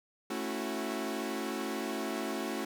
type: chord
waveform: sawtooth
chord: F# minor seventh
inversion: first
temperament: equal with one note detuned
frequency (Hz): 220 / 273.2 / 329.6 / 370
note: A3 / C#4 / E4 / F#4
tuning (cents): 0 / -25 / 0 / 0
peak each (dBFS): -35 / -35 / -36 / -35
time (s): 0.3-2.65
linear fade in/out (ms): 5
effects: none